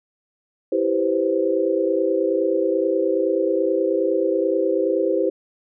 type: chord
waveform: sine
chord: C major seventh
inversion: first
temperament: equal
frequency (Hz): 329.6 / 392 / 493.9 / 523.3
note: E4 / G4 / B4 / C5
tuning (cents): 0 / 0 / 0 / 0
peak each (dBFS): -23 / -22 / -26 / -22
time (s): 0.72-5.3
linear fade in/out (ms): 5
effects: none